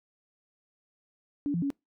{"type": "tone with pitch steps", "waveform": "sine", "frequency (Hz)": [287.5, 171.3, 279.8], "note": ["D4", "F3", "C#4"], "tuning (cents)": [-37, -33, 16], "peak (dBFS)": -26, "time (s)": [1.46, 1.703], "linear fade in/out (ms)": 0, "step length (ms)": 81, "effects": ["noise-tail reverb RT60 0.2 s tail -25 dB re dry"]}